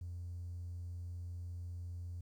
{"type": "tone", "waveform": "triangle", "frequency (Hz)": 87.31, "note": "F2", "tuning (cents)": 0, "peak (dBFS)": -38, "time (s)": [0.01, 2.21], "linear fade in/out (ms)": 5, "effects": ["tanh soft clip ceiling -38 dBFS", "12-bit"]}